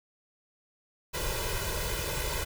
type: noise with comb filter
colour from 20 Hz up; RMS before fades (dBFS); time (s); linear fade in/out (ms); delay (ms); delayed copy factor
pink; -32; 1.13-2.45; 20; 2; +0.95
effects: none